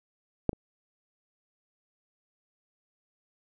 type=clicks; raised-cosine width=2 ms; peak=-10 / -27 dBFS; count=2; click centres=0.493 / 0.531 s; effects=none